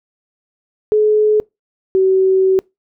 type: tone pair in turn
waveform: sine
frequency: 426 / 379.5 Hz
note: G#4 / F#4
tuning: +44 / +44 cents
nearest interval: major second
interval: 200 cents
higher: first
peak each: -9 dBFS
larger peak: neither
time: 0.92-1.4 / 1.95-2.59 s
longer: second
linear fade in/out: 0 ms
effects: noise-tail reverb RT60 0.2 s tail -25 dB re dry